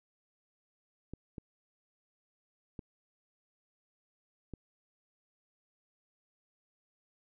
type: clicks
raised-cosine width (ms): 3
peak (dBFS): -29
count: 4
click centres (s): 1.136 / 1.382 / 2.792 / 4.537
effects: none